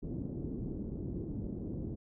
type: low-pass noise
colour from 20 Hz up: white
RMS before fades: -39 dBFS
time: 0.02-1.96 s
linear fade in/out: 20 ms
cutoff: 320 Hz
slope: 24 dB/octave
effects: none